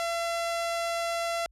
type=tone; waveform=sawtooth; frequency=677 Hz; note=E5; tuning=46 cents sharp; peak=-24 dBFS; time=0-1.46 s; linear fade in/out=0 ms; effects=added 50 Hz sine -58 dBFS peak until 1.51 s + low-pass 10000 Hz 12 dB/octave